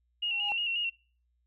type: tone with vibrato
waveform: sine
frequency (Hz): 2794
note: F7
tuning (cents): 0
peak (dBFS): -28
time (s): 0.22-0.9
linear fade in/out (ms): 10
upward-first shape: square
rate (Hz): 5.6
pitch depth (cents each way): 42
type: tone with exponential growth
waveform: triangle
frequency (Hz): 819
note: G#5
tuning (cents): -24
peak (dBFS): -29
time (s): 0.23-0.52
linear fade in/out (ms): 0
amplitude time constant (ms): 62
effects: noise-tail reverb RT60 0.4 s tail -24 dB re dry + added 60 Hz sine -70 dBFS peak until 1.46 s